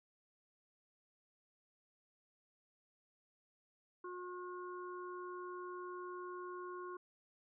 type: harmonic tone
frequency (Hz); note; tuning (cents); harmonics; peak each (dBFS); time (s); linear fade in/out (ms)
360; F#4; -47; 1 / 3 / 4; -46 / -48 / -55; 4.04-6.97; 5
effects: none